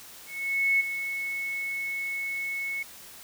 sine tone with ADSR envelope, 2200 Hz, C#7, 14 cents flat, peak -19 dBFS, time 0.26-2.83 s, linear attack 540 ms, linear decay 16 ms, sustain -10 dB, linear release 6 ms, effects white hiss -47 dBFS RMS until 3.23 s

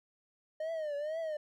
triangle tone with vibrato, 614 Hz, D#5, 23 cents flat, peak -32 dBFS, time 0.6-1.37 s, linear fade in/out 5 ms, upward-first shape triangle, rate 2.1 Hz, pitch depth 140 cents each way, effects none

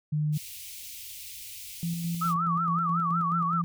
sine tone, 151.1 Hz, D3, 50 cents sharp, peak -24 dBFS, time 0.12-0.38 s, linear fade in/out 10 ms
white band-stop noise, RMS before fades -42 dBFS, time 0.32-2.35 s, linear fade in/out 50 ms, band 110 to 2200 Hz, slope 48 dB/octave
sine tone with tremolo, 169.4 Hz, E3, 48 cents sharp, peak -27 dBFS, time 1.83-3.64 s, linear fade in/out 0 ms, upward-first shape square, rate 4.7 Hz, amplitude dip 35%
sine tone with vibrato, 1226 Hz, D#6, 26 cents flat, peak -25 dBFS, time 2.21-3.62 s, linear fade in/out 10 ms, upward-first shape sine, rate 5.4 Hz, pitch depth 170 cents each way
effects none

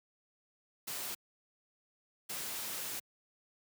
white noise bursts at uneven times, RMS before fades -40 dBFS, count 2, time 0.87-1.15 / 2.29-3 s, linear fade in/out 10 ms, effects high-pass 100 Hz 12 dB/octave

